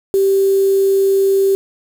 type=tone with quantisation; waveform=sine; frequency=390 Hz; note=G4; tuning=9 cents flat; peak=-10 dBFS; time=0.14-1.55 s; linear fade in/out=0 ms; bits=5; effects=none